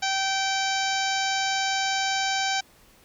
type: harmonic tone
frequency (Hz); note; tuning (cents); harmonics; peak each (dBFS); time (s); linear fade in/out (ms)
775; G5; -20; 1 / 2 / 3 / 4 / 5 / 6 / 7 / 8 / 9; -27 / -30 / -32 / -33 / -34 / -35 / -35 / -36 / -37; 0.02-2.61; 10
effects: pink hiss -56 dBFS RMS until 3.04 s